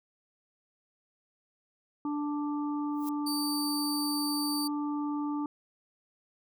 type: harmonic tone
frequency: 293.7 Hz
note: D4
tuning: in tune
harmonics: 1 / 3 / 4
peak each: -30 / -40 / -42 dBFS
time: 2.05-5.46 s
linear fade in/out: 2 ms
type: noise with exponential growth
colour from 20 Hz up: violet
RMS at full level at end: -39 dBFS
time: 2.92-3.09 s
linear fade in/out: 2 ms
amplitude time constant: 35 ms
type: tone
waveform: sawtooth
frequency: 4614 Hz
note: D8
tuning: 31 cents flat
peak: -30 dBFS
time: 3.26-4.68 s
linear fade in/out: 10 ms
effects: none